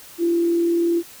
sine tone with frequency modulation, 340 Hz, F4, 46 cents flat, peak -16 dBFS, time 0.18-1.03 s, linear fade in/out 50 ms, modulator 40.4 Hz, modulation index 0.22, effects white hiss -43 dBFS RMS until 1.2 s

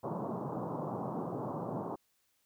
pink band-pass noise, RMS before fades -38 dBFS, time 0.03-1.96 s, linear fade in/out 10 ms, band 120 to 1100 Hz, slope 48 dB/octave, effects white hiss -75 dBFS RMS until 2.45 s

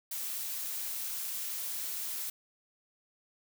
blue noise, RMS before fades -37 dBFS, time 0.11-2.3 s, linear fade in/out 5 ms, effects none

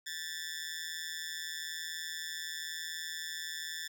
15% pulse tone with amplitude modulation, 1756 Hz, A6, 4 cents flat, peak -28 dBFS, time 0.06-3.88 s, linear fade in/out 10 ms, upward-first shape sine, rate 161 Hz, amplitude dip 90%, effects none

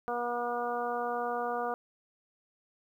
harmonic tone, 240.6 Hz, B3, 45 cents flat, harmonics 1 / 2 / 3 / 4 / 5 / 6, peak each -43 / -35 / -34 / -40 / -38 / -42 dBFS, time 0.08-1.74 s, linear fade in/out 0 ms, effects 11-bit

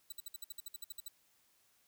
10% pulse tone bursts, 3951 Hz, B7, in tune, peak -34 dBFS, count 13, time 0.1-1.083 s, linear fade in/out 5 ms, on 23 ms, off 57 ms, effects white hiss -72 dBFS RMS until 1.87 s

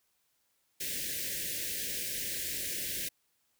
white band-stop noise, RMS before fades -36 dBFS, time 0.8-3.09 s, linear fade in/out 10 ms, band 590 to 1600 Hz, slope 96 dB/octave, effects white hiss -75 dBFS RMS until 3.59 s

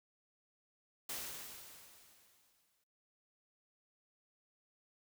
white noise with exponential decay, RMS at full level -41 dBFS, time 1.09-2.84 s, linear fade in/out 5 ms, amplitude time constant 380 ms, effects noise-tail reverb RT60 0.6 s tail -24 dB re dry

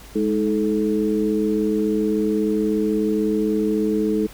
sine tone cluster, 209.3 / 316.2 / 432.5 Hz, G#3 / D#4 / A4, +14 / +28 / -30 cents, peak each -22 dBFS, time 0.15-4.27 s, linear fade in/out 10 ms, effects added 52 Hz sine -43 dBFS peak until 4.33 s + pink hiss -44 dBFS RMS until 4.33 s

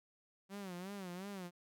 sawtooth tone with vibrato, 188.7 Hz, F#3, 34 cents sharp, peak -40 dBFS, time 0.49-1.51 s, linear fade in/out 50 ms, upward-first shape sine, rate 2.8 Hz, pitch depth 130 cents each way, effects none

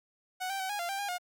sawtooth tone with pitch steps, 741 / 782 / 758 / 823 / 692 / 787 / 810 / 716 Hz, F#5 / G5 / F#5 / G#5 / F5 / G5 / G#5 / F5, +2 / -4 / +42 / -16 / -16 / +7 / -43 / +43 cents, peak -29 dBFS, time 0.4-1.184 s, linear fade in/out 20 ms, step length 98 ms, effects none

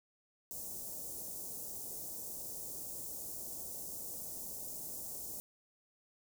white band-stop noise, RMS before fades -44 dBFS, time 0.51-5.4 s, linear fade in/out 0 ms, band 700 to 6400 Hz, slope 24 dB/octave, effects none

